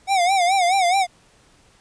square tone with vibrato, 740 Hz, F#5, in tune, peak -16 dBFS, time 0.07-1.07 s, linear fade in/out 50 ms, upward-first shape sine, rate 4.7 Hz, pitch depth 120 cents each way, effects pink hiss -55 dBFS RMS until 1.8 s + resampled to 22050 Hz

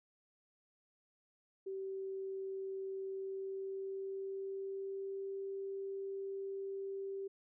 sine tone with pitch glide, 385.5 to 390.9 Hz, G4 to G4, -29 to -5 cents, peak -39 dBFS, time 1.66-7.28 s, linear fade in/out 10 ms, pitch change +24 cents, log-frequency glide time 3.04-5.38 s, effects none

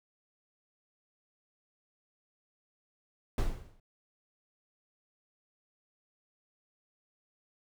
brown noise with exponential decay, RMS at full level -24 dBFS, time 3.38-3.8 s, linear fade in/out 2 ms, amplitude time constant 90 ms, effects none

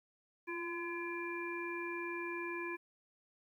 harmonic tone with a mistuned harmonic, 339.7 Hz, F4, 48 cents flat, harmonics 1 / 3 / 5 / 7, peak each -41 / -45 / -46 / -44 dBFS, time 0.47-2.77 s, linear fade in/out 20 ms, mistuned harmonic 1, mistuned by +30 cents, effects 12-bit

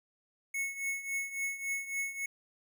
square tone with tremolo, 2198 Hz, C#7, 15 cents flat, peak -31 dBFS, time 0.54-2.26 s, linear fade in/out 5 ms, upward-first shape triangle, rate 3.6 Hz, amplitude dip 80%, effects none

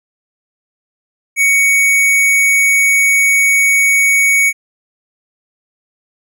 square tone, 2235 Hz, C#7, 14 cents sharp, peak -9 dBFS, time 1.36-4.53 s, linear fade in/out 50 ms, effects none

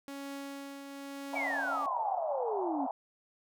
sawtooth tone with tremolo, 278.1 Hz, C#4, 6 cents sharp, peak -35 dBFS, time 0.08-1.86 s, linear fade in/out 0 ms, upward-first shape triangle, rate 0.99 Hz, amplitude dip 45%
pink band-pass noise, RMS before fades -37 dBFS, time 1.33-2.91 s, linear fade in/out 2 ms, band 670 to 900 Hz, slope 48 dB/octave
sine exponential sweep, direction down, 2349 to 257.7 Hz, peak -32 dBFS, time 1.35-2.87 s, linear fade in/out 20 ms
effects none

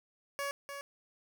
15% pulse tone with echo, 562 Hz, C#5, 24 cents sharp, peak -28 dBFS, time 0.39-0.51 s, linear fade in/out 0 ms, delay 300 ms, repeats 1, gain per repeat -7 dB, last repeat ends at 0.81 s, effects none

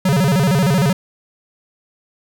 square tone with vibrato, 160.9 Hz, E3, 42 cents flat, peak -13 dBFS, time 0.05-0.93 s, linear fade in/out 5 ms, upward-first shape square, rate 13 Hz, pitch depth 260 cents each way, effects none

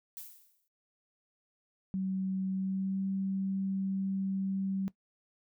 violet noise with exponential decay, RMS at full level -42 dBFS, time 0.17-0.68 s, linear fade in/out 0 ms, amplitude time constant 110 ms
sine tone with pitch glide, 189.9 to 193 Hz, F#3 to G3, +45 to -27 cents, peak -30 dBFS, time 1.94-4.88 s, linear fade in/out 0 ms, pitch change +28 cents, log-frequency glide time 2.5-3.05 s
effects noise-tail reverb RT60 0.1 s tail -18 dB re dry

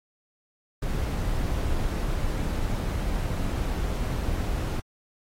brown noise, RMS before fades -27 dBFS, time 0.82-4.8 s, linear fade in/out 5 ms, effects AAC 48 kbps

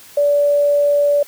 sine tone, 578 Hz, D5, 28 cents flat, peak -11 dBFS, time 0.17-1.23 s, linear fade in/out 5 ms, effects white hiss -42 dBFS RMS until 1.27 s + high-pass 60 Hz 12 dB/octave

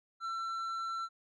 sine tone with tanh clipping, 1345 Hz, E6, 34 cents sharp, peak -36 dBFS, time 0.2-1.09 s, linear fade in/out 50 ms, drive 7 dB, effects none

